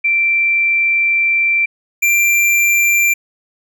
sine / square tone pair in turn, 2349 / 2364 Hz, D7 / D7, 0 / +11 cents, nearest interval unison, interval 11 cents, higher second, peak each -11 dBFS, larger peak neither, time 0.04-1.66 / 2.02-3.14 s, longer first, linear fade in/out 10 ms, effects none

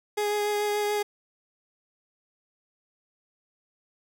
30% pulse tone with vibrato, 415.6 Hz, G#4, 1 cent sharp, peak -22 dBFS, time 0.17-1.03 s, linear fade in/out 10 ms, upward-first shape triangle, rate 6.9 Hz, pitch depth 15 cents each way, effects none

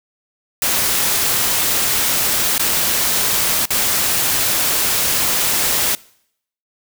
white noise with dropouts, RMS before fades -17 dBFS, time 0.62-5.95 s, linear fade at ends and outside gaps 1 ms, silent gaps 2.58-2.595 / 3.655-3.705 s, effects noise-tail reverb RT60 0.7 s tail -23 dB re dry

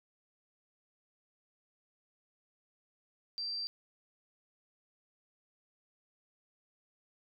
sine tone, 4699 Hz, D8, in tune, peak -35 dBFS, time 3.38-3.67 s, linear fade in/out 0 ms, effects none

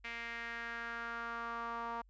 sawtooth tone with band-pass filter sweep, 233.1 Hz, A#3, in tune, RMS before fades -42 dBFS, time 0.04-2.02 s, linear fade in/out 10 ms, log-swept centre 2200 to 1000 Hz, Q 3.6, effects added 48 Hz sine -61 dBFS peak until 2.09 s + resampled to 16000 Hz

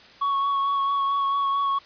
triangle tone with vibrato, 1112 Hz, C#6, 5 cents sharp, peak -19 dBFS, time 0.21-1.79 s, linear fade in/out 10 ms, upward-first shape sine, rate 4.5 Hz, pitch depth 17 cents each way, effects white hiss -49 dBFS RMS until 1.85 s + resampled to 11025 Hz

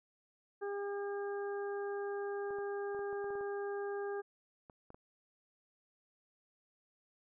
harmonic tone, 403.2 Hz, G4, 49 cents sharp, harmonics 1 / 2 / 3 / 4, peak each -37 / -46 / -51 / -49 dBFS, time 0.61-4.22 s, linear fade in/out 20 ms
clicks, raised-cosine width 1 ms, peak -39 dBFS, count 12, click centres 2.507 / 2.586 / 2.948 / 2.992 / 3.129 / 3.243 / 3.305 / 3.354 / 3.41 / 4.698 / 4.904 / 4.945 s
effects none

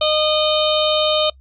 harmonic tone, 613 Hz, D#5, 26 cents flat, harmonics 1 / 2 / 4 / 5 / 6 / 7, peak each -17 / -24 / -29 / -22 / -22 / -28 dBFS, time 0.01-1.3 s, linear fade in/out 5 ms, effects noise-tail reverb RT60 0.1 s tail -23 dB re dry + added 66 Hz sine -44 dBFS peak until 1.4 s

